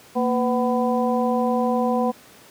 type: harmonic tone with a mistuned harmonic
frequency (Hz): 250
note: B3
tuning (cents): +21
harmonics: 1 / 2 / 3 / 4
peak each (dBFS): -21 / -23 / -25 / -28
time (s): 0.15-2.12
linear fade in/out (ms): 20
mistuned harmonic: 1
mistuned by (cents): -130
effects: pink hiss -48 dBFS RMS until 2.5 s + high-pass 150 Hz 12 dB/octave